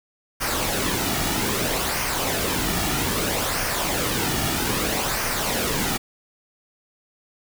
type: noise with flanger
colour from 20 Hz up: pink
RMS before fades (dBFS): -24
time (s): 0.4-5.98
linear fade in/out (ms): 20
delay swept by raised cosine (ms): 0.26 to 1.96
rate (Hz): 0.62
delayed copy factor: -0.5
effects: none